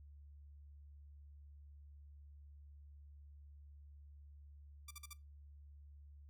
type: tone bursts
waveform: 5% pulse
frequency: 1174.7 Hz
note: D6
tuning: in tune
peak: -37 dBFS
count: 4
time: 4.88-5.133 s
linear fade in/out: 5 ms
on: 28 ms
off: 47 ms
effects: noise-tail reverb RT60 0.2 s tail -19 dB re dry + added 72 Hz sine -55 dBFS peak until 6.29 s